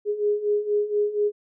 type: beating tone pair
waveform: sine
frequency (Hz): 412.7 / 416.9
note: G#4 / G#4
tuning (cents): -11 / +7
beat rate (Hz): 4.2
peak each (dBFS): -26 / -22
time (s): 0.05-1.32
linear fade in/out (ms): 50
effects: none